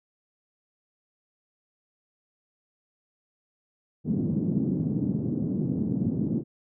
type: band-pass noise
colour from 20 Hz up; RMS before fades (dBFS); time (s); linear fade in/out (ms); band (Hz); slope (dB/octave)
white; -27; 4.04-6.44; 50; 130 to 260; 24
effects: none